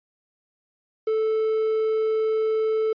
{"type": "tone with quantisation", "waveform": "triangle", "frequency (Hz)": 438.7, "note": "A4", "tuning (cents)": -5, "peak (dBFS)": -18, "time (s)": [1.07, 2.93], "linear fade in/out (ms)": 5, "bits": 8, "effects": ["resampled to 11025 Hz"]}